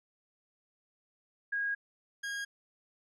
sine / 40% pulse tone pair in turn, 1638 / 1632 Hz, G#6 / G#6, -24 / -31 cents, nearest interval unison, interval 7 cents, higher first, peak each -30 / -34 dBFS, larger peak first, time 1.52-1.75 / 2.23-2.45 s, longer first, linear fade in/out 10 ms, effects low-pass 9000 Hz 12 dB/octave

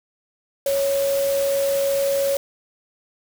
sine tone in noise, 554.4 Hz, C#5, in tune, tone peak -18 dBFS, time 0.66-2.37 s, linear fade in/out 2 ms, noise white, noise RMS -31 dBFS, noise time 0.66-2.37 s, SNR +10 dB, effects none

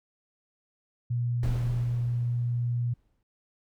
sine tone, 120.3 Hz, B2, 45 cents flat, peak -25 dBFS, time 1.1-2.94 s, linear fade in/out 10 ms
brown noise with exponential decay, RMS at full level -32 dBFS, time 1.43-3.23 s, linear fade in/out 2 ms, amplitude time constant 390 ms
effects none

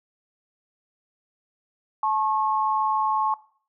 sine tone pair together, 866.3 / 1088 Hz, A5 / C#6, -27 / -33 cents, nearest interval major third, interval 394 cents, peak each -23 / -24 dBFS, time 2.03-3.34 s, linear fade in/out 2 ms, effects noise-tail reverb RT60 0.5 s tail -19 dB re dry

